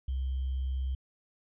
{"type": "tone with sample-and-hold", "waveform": "sine", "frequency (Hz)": 65.41, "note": "C2", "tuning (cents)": 0, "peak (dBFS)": -29, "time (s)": [0.08, 0.95], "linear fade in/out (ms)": 5, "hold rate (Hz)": 3150, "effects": ["resampled to 8000 Hz"]}